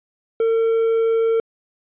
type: tone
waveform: triangle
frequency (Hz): 453.2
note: A#4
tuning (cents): -49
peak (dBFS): -13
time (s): 0.4-1.4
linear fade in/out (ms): 2
effects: resampled to 8000 Hz